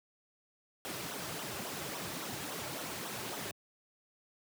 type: noise with flanger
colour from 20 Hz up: pink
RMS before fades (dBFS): -40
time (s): 0.85-3.51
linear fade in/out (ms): 0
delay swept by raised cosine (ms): 0.42 to 4.22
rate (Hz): 3.6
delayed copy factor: -0.65
effects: high-pass 150 Hz 12 dB/octave